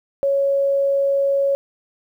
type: tone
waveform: sine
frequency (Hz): 554.4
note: C#5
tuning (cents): 0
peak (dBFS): -15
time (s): 0.23-1.55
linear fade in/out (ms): 0
effects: 9-bit